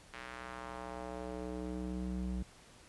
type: tone with band-pass filter sweep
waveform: square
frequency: 62 Hz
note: B1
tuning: 7 cents sharp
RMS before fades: -41 dBFS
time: 0.13-2.43 s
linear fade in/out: 5 ms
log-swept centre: 2000 to 140 Hz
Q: 1.3
effects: pink hiss -59 dBFS RMS until 2.88 s + resampled to 24000 Hz